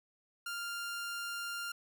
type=tone; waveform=sawtooth; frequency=1396.9 Hz; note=F6; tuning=in tune; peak=-34 dBFS; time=0.46-1.72 s; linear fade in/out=5 ms; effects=none